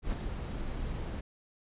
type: noise with ADSR envelope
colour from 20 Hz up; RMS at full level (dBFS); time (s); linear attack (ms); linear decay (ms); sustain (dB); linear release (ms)
brown; -31; 0.02-1.21; 100; 21; -5; 9
effects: resampled to 8000 Hz